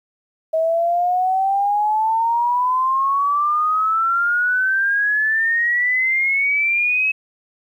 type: exponential sweep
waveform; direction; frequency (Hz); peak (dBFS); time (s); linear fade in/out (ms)
sine; up; 637 to 2580; -15; 0.53-7.12; 10
effects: 9-bit